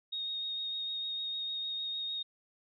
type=tone with vibrato; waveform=sine; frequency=3727 Hz; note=A#7; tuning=1 cent flat; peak=-34 dBFS; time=0.12-2.23 s; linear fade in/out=10 ms; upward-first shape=sine; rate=6.6 Hz; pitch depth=12 cents each way; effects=none